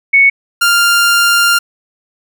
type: tone pair in turn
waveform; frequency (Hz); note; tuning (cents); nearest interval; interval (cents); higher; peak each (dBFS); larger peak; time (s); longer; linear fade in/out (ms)
sine / sawtooth; 2217 / 1396.6; C#7 / F6; 0 / 0; minor sixth; 800; first; -4; neither; 0.13-0.3 / 0.61-1.59; second; 10
effects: none